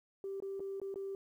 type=tone with dropouts; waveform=sine; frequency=391 Hz; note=G4; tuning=4 cents flat; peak=-37 dBFS; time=0.24-1.15 s; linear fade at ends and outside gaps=1 ms; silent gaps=0.402-0.423 / 0.596-0.603 / 0.8-0.816 / 0.942-0.958 s; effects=tanh soft clip ceiling -33 dBFS + 12-bit